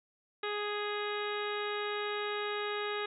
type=harmonic tone with a mistuned harmonic; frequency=415.3 Hz; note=G#4; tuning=in tune; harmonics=1 / 2 / 3 / 4 / 5 / 6 / 7 / 8 / 9; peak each=-36 / -43 / -40 / -42 / -44 / -46 / -48 / -48 / -45 dBFS; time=0.43-3.06 s; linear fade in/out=5 ms; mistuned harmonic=9; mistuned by=+19 cents; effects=none